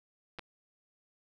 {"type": "clicks", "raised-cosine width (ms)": 0.3, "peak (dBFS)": -26, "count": 2, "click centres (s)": [0.387, 0.393], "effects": []}